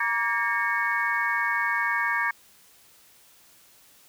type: tone cluster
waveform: sine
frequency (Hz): 945 / 1159 / 1621 / 1822 / 2213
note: A#5 / D6 / G#6 / A#6 / C#7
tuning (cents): +23 / -23 / -42 / -40 / -3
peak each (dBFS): -30 / -30 / -27 / -28 / -31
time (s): 0-2.31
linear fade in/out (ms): 5
effects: tanh soft clip ceiling -11 dBFS + white hiss -56 dBFS RMS until 4.08 s